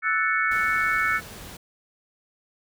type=chord; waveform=sine; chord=F# minor seventh; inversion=third; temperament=equal; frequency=1318.5 / 1480 / 1760 / 2217 Hz; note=E6 / F#6 / A6 / C#7; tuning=0 / 0 / 0 / 0 cents; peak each=-26 dBFS; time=0.02-1.21 s; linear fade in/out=50 ms
type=noise; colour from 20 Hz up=pink; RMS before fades=-41 dBFS; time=0.51-1.57 s; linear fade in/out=5 ms
effects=none